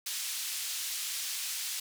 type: band-pass noise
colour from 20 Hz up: pink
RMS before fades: -36 dBFS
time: 0.06-1.8 s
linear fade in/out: 5 ms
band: 3500 to 15000 Hz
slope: 12 dB/octave
effects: none